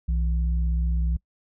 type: tone pair together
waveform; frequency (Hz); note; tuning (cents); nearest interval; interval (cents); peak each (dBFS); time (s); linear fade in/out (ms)
sine; 61.74 / 164.52; B1 / E3; 0 / -3; octave + perfect fourth; 1697; -21 / -32; 0.08-1.17; 10
effects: noise-tail reverb RT60 0.1 s tail -24 dB re dry